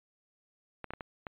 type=clicks; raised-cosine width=0.5 ms; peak=-24 dBFS; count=5; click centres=0.843 / 0.906 / 0.936 / 1.008 / 1.268 s; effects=resampled to 8000 Hz